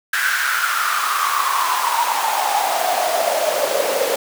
pink noise with high-pass filter sweep, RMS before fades -19 dBFS, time 0.13-4.16 s, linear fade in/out 5 ms, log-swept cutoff 1600 to 500 Hz, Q 8.1, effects none

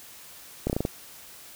slowing click train, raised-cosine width 2 ms, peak -12 dBFS, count 6, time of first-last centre 0.67-0.851 s, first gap 28 ms, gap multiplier 1.13, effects white hiss -47 dBFS RMS until 1.55 s

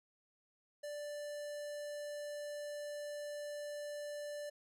square tone with notch filter, 587.3 Hz, D5, in tune, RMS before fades -44 dBFS, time 0.83-4.5 s, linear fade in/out 10 ms, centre 2500 Hz, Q 1.5, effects low-pass 12000 Hz 12 dB/octave

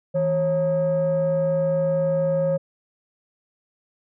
sine tone pair together, 161.9 / 544.6 Hz, E3 / C#5, -31 / -31 cents, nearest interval octave + major sixth, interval 2100 cents, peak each -23 / -18 dBFS, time 0.14-2.58 s, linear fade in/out 20 ms, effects tanh soft clip ceiling -15 dBFS

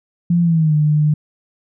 sine tone with pitch glide, 172.3 to 150.86 Hz, F3 to D3, -23 to +47 cents, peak -11 dBFS, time 0.3-1.14 s, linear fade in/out 5 ms, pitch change -230 cents, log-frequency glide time 0.42-0.75 s, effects none

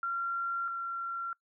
sine tone pair in turn, 1375 / 1368.8 Hz, F6 / F6, -27 / -35 cents, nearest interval unison, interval 8 cents, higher first, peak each -30 / -33 dBFS, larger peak first, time 0.03-0.68 / 0.68-1.33 s, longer neither, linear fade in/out 2 ms, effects noise-tail reverb RT60 0.1 s tail -23 dB re dry

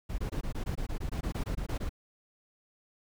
brown noise bursts, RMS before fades -33 dBFS, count 16, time 0.09-1.894 s, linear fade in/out 10 ms, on 94 ms, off 20 ms, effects none

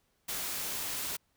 white noise, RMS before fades -36 dBFS, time 0.28-1.17 s, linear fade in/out 10 ms, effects pink hiss -74 dBFS RMS until 1.36 s

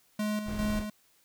square tone with tremolo, 211.2 Hz, G#3, 29 cents sharp, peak -29 dBFS, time 0.19-0.9 s, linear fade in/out 5 ms, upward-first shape square, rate 2.5 Hz, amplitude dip 50%
brown noise, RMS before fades -36 dBFS, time 0.45-0.86 s, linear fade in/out 50 ms
effects white hiss -66 dBFS RMS until 1.24 s

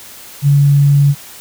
sine tone, 142.2 Hz, C#3, 45 cents sharp, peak -6 dBFS, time 0.42-1.15 s, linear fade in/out 50 ms, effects white hiss -35 dBFS RMS until 1.4 s

